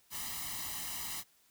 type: noise with comb filter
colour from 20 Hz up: white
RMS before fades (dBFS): -40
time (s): 0.1-1.24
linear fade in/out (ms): 50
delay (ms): 1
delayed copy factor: +0.8
effects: white hiss -68 dBFS RMS until 1.5 s